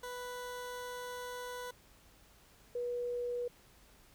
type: tone pair in turn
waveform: 20% pulse / sine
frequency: 493.9 / 485.4 Hz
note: B4 / B4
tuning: 0 / -30 cents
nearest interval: unison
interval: 30 cents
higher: first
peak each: -36 / -34 dBFS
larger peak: second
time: 0.03-1.71 / 2.75-3.48 s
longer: first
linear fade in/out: 5 ms
effects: added 50 Hz sine -68 dBFS peak until 4.14 s + pink hiss -63 dBFS RMS until 4.14 s